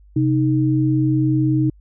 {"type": "tone pair together", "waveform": "sine", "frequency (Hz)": [130.8, 311.1], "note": ["C3", "D#4"], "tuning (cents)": [0, 0], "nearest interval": "octave + minor third", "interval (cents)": 1500, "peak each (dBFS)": -17, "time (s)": [0.16, 1.7], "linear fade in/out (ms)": 5, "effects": ["added 50 Hz sine -45 dBFS peak until 1.8 s"]}